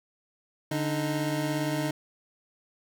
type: tone pair together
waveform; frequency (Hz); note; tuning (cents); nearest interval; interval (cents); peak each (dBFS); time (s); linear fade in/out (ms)
25% pulse; 146.2 / 309.8; D3 / D#4; -7 / -7; octave + minor second; 1300; -26 / -26; 0.71-1.91; 5
effects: none